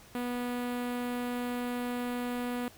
sawtooth tone with notch filter, 244.6 Hz, B3, 16 cents flat, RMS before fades -34 dBFS, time 0.15-2.68 s, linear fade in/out 0 ms, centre 5800 Hz, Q 0.87, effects pink hiss -55 dBFS RMS until 2.77 s

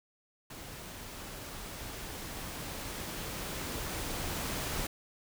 pink noise with level ramp, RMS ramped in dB -46 to -35 dBFS, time 0.5-4.87 s, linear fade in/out 5 ms, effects none

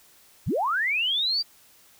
sine linear sweep, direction up, 42.66 to 4769 Hz, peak -22 dBFS, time 0.46-1.43 s, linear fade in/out 20 ms, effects white hiss -56 dBFS RMS until 1.99 s

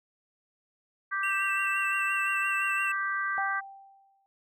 harmonic tone, 392 Hz, G4, in tune, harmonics 3 / 4 / 5, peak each -32 / -30 / -36 dBFS, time 1.11-3.61 s, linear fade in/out 20 ms
triangle tone with vibrato, 2700 Hz, E7, 41 cents sharp, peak -28 dBFS, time 1.23-2.92 s, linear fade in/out 5 ms, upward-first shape sine, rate 5.8 Hz, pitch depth 34 cents each way
sine tone with exponential decay, 784 Hz, G5, in tune, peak -29 dBFS, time 3.38-4.26 s, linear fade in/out 0 ms, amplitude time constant 190 ms
effects none

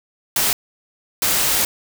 white noise bursts at uneven times, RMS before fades -18 dBFS, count 2, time 0.36-0.53 / 1.22-1.65 s, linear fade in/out 2 ms, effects none

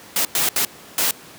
white noise bursts at uneven times, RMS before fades -19 dBFS, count 4, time 0.16-0.25 / 0.35-0.49 / 0.56-0.65 / 0.98-1.11 s, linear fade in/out 2 ms, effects pink hiss -42 dBFS RMS until 1.38 s + high-pass 150 Hz 12 dB/octave

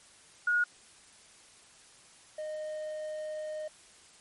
sine / triangle tone pair in turn, 1443 / 616.1 Hz, F#6 / D#5, -44 / -17 cents, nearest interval octave + minor third, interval 1473 cents, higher first, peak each -24 / -33 dBFS, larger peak first, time 0.47-0.64 / 2.38-3.68 s, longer second, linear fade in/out 5 ms, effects white hiss -57 dBFS RMS until 4.2 s + MP3 48 kbps

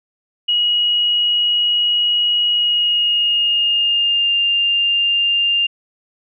sine tone with pitch glide, 2900 to 2800 Hz, F#7 to F7, -35 to +4 cents, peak -13 dBFS, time 0.48-5.67 s, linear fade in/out 10 ms, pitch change -61 cents, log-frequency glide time 2.51-4.32 s, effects none

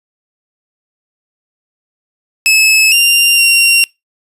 sawtooth tone with pitch steps, 2595 / 2783 / 2757 Hz, E7 / F7 / F7, -28 / -7 / -23 cents, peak -3 dBFS, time 2.46-3.84 s, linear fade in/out 0 ms, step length 460 ms, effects noise-tail reverb RT60 0.2 s tail -25 dB re dry + resampled to 32000 Hz

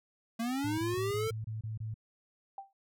square linear sweep, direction up, 223.4 to 453.9 Hz, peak -32 dBFS, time 0.39-1.31 s, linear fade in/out 10 ms
sine tone bursts, 109.8 Hz, A2, 3 cents flat, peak -35 dBFS, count 8, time 0.64-1.942 s, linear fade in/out 5 ms, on 140 ms, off 26 ms
sine tone with exponential decay, 784 Hz, G5, in tune, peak -36 dBFS, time 2.58-2.73 s, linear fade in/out 2 ms, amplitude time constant 31 ms
effects none

